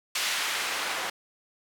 white noise with band-pass filter sweep, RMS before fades -30 dBFS, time 0.15-1.1 s, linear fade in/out 5 ms, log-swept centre 2600 to 1000 Hz, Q 0.75, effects none

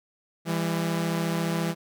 sawtooth tone pair together, 166.6 / 200.9 Hz, E3 / G3, +19 / +43 cents, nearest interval minor third, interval 324 cents, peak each -22 / -27 dBFS, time 0.45-1.75 s, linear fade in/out 50 ms, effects none

